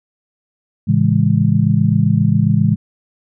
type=chord; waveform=sine; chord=A major seventh; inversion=none; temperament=just; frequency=110 / 137.5 / 165 / 206.2 Hz; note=A2 / C#3 / E3 / G#3; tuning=0 / -14 / +2 / -12 cents; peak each=-16 dBFS; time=0.87-2.76 s; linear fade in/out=20 ms; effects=none